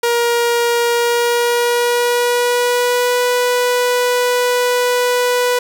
sawtooth tone with pitch glide, 473.1 to 492.6 Hz, A#4 to B4, +26 to -5 cents, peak -9 dBFS, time 0.03-5.59 s, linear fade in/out 5 ms, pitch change +69 cents, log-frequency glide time 0.92-3.23 s, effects none

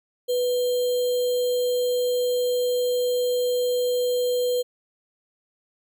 sine tone with sample-and-hold, 493.9 Hz, B4, in tune, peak -20 dBFS, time 0.28-4.63 s, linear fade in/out 20 ms, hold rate 3675 Hz, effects none

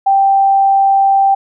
sine tone, 784 Hz, G5, in tune, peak -7 dBFS, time 0.06-1.35 s, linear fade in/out 10 ms, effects none

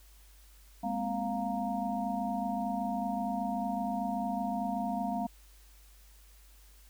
sine tone cluster, 204.6 / 232.8 / 257.9 / 701 / 930 Hz, G#3 / A#3 / C4 / F5 / A#5, -26 / -2 / -25 / +6 / -4 cents, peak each -36 / -40 / -38 / -34 / -40 dBFS, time 0.83-5.27 s, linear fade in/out 10 ms, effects added 50 Hz sine -55 dBFS peak until 6.89 s + white hiss -62 dBFS RMS until 6.89 s

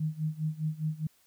sine tone with tremolo, 155.56 Hz, D#3, in tune, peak -26 dBFS, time 0-1.07 s, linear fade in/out 5 ms, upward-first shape sine, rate 4.9 Hz, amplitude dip 90%, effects white hiss -66 dBFS RMS until 1.26 s

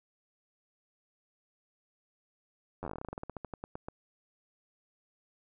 slowing click train, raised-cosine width 1 ms, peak -25 dBFS, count 23, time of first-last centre 2.83-3.885 s, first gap 10 ms, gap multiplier 1.13, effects none

